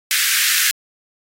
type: high-pass noise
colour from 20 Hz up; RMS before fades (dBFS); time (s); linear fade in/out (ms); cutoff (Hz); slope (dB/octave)
pink; -17; 0.11-0.71; 0; 1500; 48
effects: AAC 48 kbps